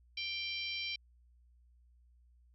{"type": "harmonic tone with a mistuned harmonic", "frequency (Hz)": 784, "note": "G5", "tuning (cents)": 0, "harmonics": [3, 4, 5, 6, 7], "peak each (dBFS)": [-40, -42, -44, -46, -47], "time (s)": [0.17, 0.96], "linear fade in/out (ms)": 5, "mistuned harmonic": 5, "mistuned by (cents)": 29, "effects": ["added 60 Hz sine -62 dBFS peak until 2.54 s"]}